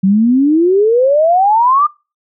sine exponential sweep, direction up, 185.2 to 1222 Hz, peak -7 dBFS, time 0.03-1.87 s, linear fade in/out 10 ms, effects noise-tail reverb RT60 0.3 s tail -25 dB re dry

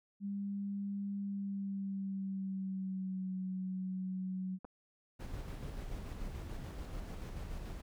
sine tone with pitch glide, 200 to 186.61 Hz, G3 to F#3, +35 to +15 cents, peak -36 dBFS, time 0.2-4.59 s, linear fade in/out 50 ms, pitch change -120 cents, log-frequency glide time 1.19-3.34 s
clicks, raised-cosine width 1 ms, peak -36 dBFS, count 2, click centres 4.646 / 4.65 s
brown noise with tremolo, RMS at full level -42 dBFS, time 5.19-7.82 s, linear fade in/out 20 ms, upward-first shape square, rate 6.9 Hz, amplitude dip 25%
effects none

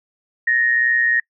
sine tone pair together, 1742 / 1864.7 Hz, A6 / A#6, -18 / 0 cents, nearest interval minor second, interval 118 cents, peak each -22 / -15 dBFS, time 0.47-1.2 s, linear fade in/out 5 ms, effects noise-tail reverb RT60 0.1 s tail -25 dB re dry

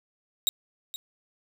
sawtooth tone with echo, 3800 Hz, A#7, 33 cents sharp, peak -18 dBFS, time 0.47-0.49 s, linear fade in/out 0 ms, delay 470 ms, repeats 1, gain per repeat -13 dB, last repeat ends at 0.96 s, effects none

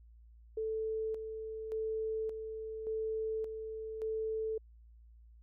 sine tone with tremolo, 440 Hz, A4, in tune, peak -33 dBFS, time 0.57-4.58 s, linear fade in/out 5 ms, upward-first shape square, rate 0.87 Hz, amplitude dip 50%, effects added 57 Hz sine -55 dBFS peak until 5.42 s

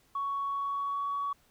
sine tone with pitch glide, 1115 to 1128 Hz, C#6 to C#6, +10 to +30 cents, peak -29 dBFS, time 0.15-1.33 s, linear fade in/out 5 ms, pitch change +20 cents, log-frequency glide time 0.47-1.18 s, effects tanh soft clip ceiling -25 dBFS + pink hiss -66 dBFS RMS until 1.5 s

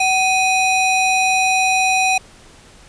square ring-modulated tone, 1624 Hz, G#6, 39 cents flat, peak -11 dBFS, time 0-2.18 s, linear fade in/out 5 ms, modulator 870 Hz, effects pink hiss -45 dBFS RMS until 2.88 s + resampled to 22050 Hz

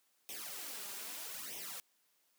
white noise with flanger, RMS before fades -45 dBFS, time 0.29-1.8 s, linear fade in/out 0 ms, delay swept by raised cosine 0.33 to 5.03 ms, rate 0.79 Hz, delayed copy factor +0.85, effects white hiss -75 dBFS RMS until 2.38 s + high-pass 200 Hz 12 dB/octave

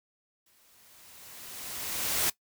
white noise with exponential growth, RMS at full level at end -26 dBFS, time 0.46-2.3 s, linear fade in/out 5 ms, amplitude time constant 400 ms, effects noise-tail reverb RT60 0.1 s tail -19 dB re dry

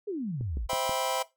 sine exponential sweep, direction down, 440 to 46.3 Hz, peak -30 dBFS, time 0.07-0.67 s, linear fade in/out 10 ms
click train, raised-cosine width 3 ms, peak -26 dBFS, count 4, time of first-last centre 0.41-0.894 s, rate 6.2 Hz
sawtooth chord, C major seventh, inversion none, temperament just, 523.3 / 654.1 / 784.9 / 981.1 Hz, C5 / E5 / G5 / B5, 0 / -14 / +2 / -12 cents, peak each -29 dBFS, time 0.69-1.23 s, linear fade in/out 10 ms
effects noise-tail reverb RT60 0.2 s tail -17 dB re dry

